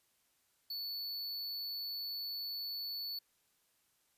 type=tone; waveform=square; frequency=4450 Hz; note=C#8; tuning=6 cents sharp; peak=-39 dBFS; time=0.7-3.19 s; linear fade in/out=5 ms; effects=white hiss -75 dBFS RMS until 4.17 s + resampled to 32000 Hz